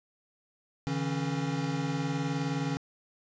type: tone cluster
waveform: square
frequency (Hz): 141.6 / 161 / 274.8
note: C#3 / E3 / C#4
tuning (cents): +37 / -41 / -15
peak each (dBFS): -35 / -34 / -34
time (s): 0.87-2.77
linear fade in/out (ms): 0
effects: resampled to 16000 Hz + 11-bit